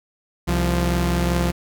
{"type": "tone pair together", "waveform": "sawtooth", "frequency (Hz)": [65.41, 173.87], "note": ["C2", "F3"], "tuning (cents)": [0, -7], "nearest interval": "octave + perfect fourth", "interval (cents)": 1693, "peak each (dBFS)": -17, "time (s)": [0.47, 1.52], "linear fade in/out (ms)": 20, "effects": []}